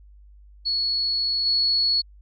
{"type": "tone with level steps", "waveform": "sine", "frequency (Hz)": 4377, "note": "C#8", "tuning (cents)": -23, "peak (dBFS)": [-21, -18], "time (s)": [0.65, 2.02], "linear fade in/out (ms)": 20, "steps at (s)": 1.45, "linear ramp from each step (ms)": 20, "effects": ["added 50 Hz sine -46 dBFS peak until 2.21 s", "AAC 64 kbps"]}